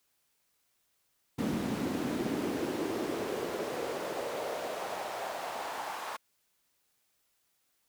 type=noise with high-pass filter sweep; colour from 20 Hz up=brown; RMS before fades=-35 dBFS; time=1.38-6.17 s; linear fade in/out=10 ms; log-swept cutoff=210 to 930 Hz; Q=2.4; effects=white hiss -75 dBFS RMS until 7.88 s